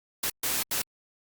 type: noise bursts at uneven times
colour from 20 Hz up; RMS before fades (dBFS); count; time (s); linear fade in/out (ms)
white; -28; 3; 0.23-0.3 / 0.43-0.63 / 0.71-0.82; 5
effects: Opus 48 kbps